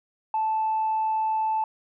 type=tone; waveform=sine; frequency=876 Hz; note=A5; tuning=8 cents flat; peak=-21 dBFS; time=0.34-1.64 s; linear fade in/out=2 ms; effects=tanh soft clip ceiling -18 dBFS